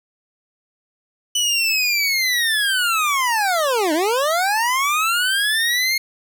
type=linear two-way sweep; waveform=25% pulse; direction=down then up; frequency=2990 to 293.7 to 2158 Hz; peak=-13 dBFS; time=1.35-5.98 s; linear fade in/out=5 ms; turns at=3.93 s; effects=9-bit